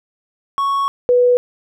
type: tone pair in turn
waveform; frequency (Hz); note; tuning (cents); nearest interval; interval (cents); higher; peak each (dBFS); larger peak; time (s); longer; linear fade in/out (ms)
triangle / sine; 1108.7 / 491.9; C#6 / B4; 0 / -7; octave + major second; 1407; first; -13 / -9; second; 0.58-0.88 / 1.09-1.37; first; 0
effects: none